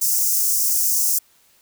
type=high-pass noise; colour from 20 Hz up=white; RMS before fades=-19 dBFS; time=0.01-1.19 s; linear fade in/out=10 ms; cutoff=5400 Hz; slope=48 dB/octave; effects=white hiss -57 dBFS RMS until 1.61 s